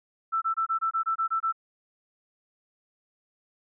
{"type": "tone bursts", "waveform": "sine", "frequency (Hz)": 1328, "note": "E6", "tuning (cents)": 12, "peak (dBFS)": -23, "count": 10, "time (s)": [0.32, 1.526], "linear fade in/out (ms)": 20, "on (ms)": 99, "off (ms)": 24, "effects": []}